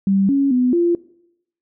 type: tone with pitch steps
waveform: sine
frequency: 195.2 / 277 / 250.1 / 344.6 Hz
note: G3 / C#4 / B3 / F4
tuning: -7 / -1 / +22 / -23 cents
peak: -13 dBFS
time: 0.07-0.95 s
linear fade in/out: 2 ms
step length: 220 ms
effects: noise-tail reverb RT60 0.8 s tail -21 dB re dry